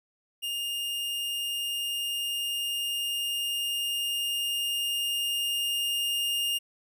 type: tone with level ramp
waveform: 45% pulse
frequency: 2830 Hz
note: F7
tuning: 22 cents sharp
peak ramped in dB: -30 to -26 dBFS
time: 0.42-6.59 s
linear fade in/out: 20 ms
effects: none